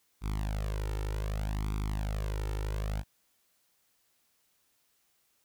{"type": "tone with flanger", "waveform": "sawtooth", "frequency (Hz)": 51.91, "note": "G#1", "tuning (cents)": 0, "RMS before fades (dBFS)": -33, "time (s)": [0.21, 3.04], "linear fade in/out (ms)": 50, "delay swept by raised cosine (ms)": [0.84, 2.24], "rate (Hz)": 0.65, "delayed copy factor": 1, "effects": ["white hiss -72 dBFS RMS until 5.44 s"]}